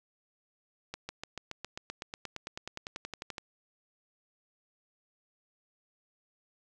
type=accelerating click train; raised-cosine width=0.2 ms; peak=-21 dBFS; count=23; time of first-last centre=0.94-3.382 s; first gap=150 ms; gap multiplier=0.97; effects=none